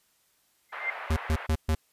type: tone with exponential growth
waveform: sine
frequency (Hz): 2093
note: C7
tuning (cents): 0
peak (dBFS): -23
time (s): 0.69-0.9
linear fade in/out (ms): 2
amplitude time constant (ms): 44
type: band-pass noise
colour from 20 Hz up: white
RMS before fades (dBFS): -39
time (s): 0.72-1.47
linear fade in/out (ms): 10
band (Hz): 570 to 2000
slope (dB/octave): 24
type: tone bursts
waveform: square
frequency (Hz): 78.5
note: D#2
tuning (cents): +16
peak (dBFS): -23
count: 4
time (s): 1.1-1.75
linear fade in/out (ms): 5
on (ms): 65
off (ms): 130
effects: white hiss -68 dBFS RMS until 1.92 s + resampled to 32000 Hz